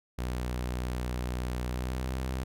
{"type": "tone with pitch glide", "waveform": "sawtooth", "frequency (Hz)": [61.74, 64.47], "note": ["B1", "C2"], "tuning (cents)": [0, -25], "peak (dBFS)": -27, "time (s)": [0.18, 2.44], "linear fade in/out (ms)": 10, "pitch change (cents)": 75, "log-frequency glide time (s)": [1.67, 2.14], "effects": []}